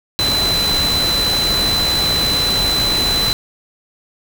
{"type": "tone in noise", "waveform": "sine", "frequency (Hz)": 4021, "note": "B7", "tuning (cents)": 30, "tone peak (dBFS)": -15, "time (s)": [0.19, 3.33], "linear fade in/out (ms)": 0, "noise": "pink", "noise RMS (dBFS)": -21, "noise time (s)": [0.19, 3.33], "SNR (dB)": 3, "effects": []}